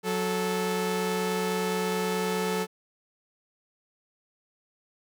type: tone pair together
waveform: sawtooth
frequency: 183.65 / 436.8 Hz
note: F#3 / A4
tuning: -13 / -13 cents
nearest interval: octave + minor third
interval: 1500 cents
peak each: -26 / -24 dBFS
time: 0.03-2.67 s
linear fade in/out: 50 ms
effects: none